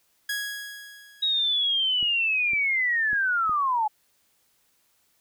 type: tone with exponential decay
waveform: sawtooth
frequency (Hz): 1661.2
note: G#6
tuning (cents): 0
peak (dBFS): -22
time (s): 0.29-1.72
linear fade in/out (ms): 5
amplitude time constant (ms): 310
type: linear sweep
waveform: sine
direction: down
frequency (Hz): 3818 to 830.6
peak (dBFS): -21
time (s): 1.22-3.88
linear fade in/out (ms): 10
type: clicks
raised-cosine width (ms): 3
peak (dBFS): -29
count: 4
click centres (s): 2.028 / 2.534 / 3.131 / 3.495
effects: white hiss -67 dBFS RMS until 5.2 s